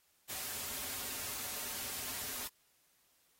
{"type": "noise with comb filter", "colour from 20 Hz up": "white", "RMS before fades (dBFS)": -41, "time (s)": [0.29, 2.48], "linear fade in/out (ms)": 10, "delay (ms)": 6, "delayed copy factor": -0.5, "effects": ["white hiss -72 dBFS RMS until 3.39 s", "AAC 48 kbps"]}